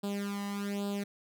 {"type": "tone with flanger", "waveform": "sawtooth", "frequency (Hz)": 201.5, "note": "G3", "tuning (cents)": 48, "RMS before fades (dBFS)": -35, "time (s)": [0.03, 1.04], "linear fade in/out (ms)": 10, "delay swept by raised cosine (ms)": [0.24, 1.02], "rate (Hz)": 1.2, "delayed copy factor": 0.85, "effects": []}